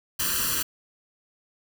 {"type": "noise with comb filter", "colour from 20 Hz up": "white", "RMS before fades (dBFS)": -26, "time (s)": [0.19, 0.63], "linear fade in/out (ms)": 10, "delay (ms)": 0.68, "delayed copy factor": 0.95, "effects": []}